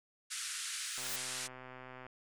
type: band-pass noise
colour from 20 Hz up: white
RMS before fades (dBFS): -41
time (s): 0.3-1.48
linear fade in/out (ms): 20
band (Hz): 1300 to 10000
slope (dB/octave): 48
type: noise with exponential growth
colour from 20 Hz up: violet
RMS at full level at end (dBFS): -38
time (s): 0.73-1.16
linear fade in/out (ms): 5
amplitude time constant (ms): 92
type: click train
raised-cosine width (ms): 0.5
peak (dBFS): -34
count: 140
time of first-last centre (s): 0.98-2.066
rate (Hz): 128
effects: none